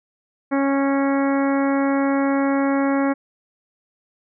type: harmonic tone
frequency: 275.8 Hz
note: C#4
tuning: 9 cents flat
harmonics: 1 / 2 / 3 / 4 / 5 / 6 / 7 / 8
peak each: -18 / -24 / -28 / -30 / -32 / -34 / -35 / -36 dBFS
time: 0.51-3.14 s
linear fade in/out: 20 ms
effects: none